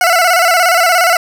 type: tone with vibrato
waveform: 20% pulse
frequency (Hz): 698.5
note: F5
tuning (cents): 0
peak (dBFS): -3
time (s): 0.01-1.17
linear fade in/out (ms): 2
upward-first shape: square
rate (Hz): 17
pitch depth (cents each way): 71
effects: none